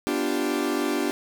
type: chord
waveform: 40% pulse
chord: G dominant seventh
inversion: first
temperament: equal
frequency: 246.9 / 293.7 / 349.2 / 392 Hz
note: B3 / D4 / F4 / G4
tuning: 0 / 0 / 0 / 0 cents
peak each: -30 / -26 / -29 / -29 dBFS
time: 0.07-1.11 s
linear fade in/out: 0 ms
effects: none